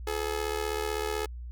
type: tone with amplitude modulation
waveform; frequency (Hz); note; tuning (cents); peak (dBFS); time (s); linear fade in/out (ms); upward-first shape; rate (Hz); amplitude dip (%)
sawtooth; 426.6; G#4; +46; -22; 0.07-1.26; 5; sine; 75.9; 85
effects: added 60 Hz sine -37 dBFS peak until 1.51 s